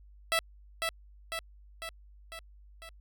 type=tone with echo; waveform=10% pulse; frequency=659.3 Hz; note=E5; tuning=in tune; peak=-17 dBFS; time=0.32-0.39 s; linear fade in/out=0 ms; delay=500 ms; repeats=5; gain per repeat=-4 dB; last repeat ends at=2.89 s; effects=added 50 Hz sine -52 dBFS peak until 3 s